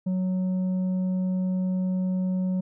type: tone with tanh clipping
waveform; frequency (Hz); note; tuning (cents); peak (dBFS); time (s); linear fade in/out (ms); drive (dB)
sine; 185; F#3; 0; -24; 0.06-2.61; 10; 5
effects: none